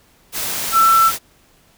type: tone in noise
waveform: sine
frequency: 1335 Hz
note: E6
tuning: 22 cents sharp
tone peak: -9 dBFS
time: 0.72-1.12 s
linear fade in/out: 50 ms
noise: white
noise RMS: -23 dBFS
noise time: 0.32-1.19 s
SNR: +11 dB
effects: pink hiss -54 dBFS RMS until 1.77 s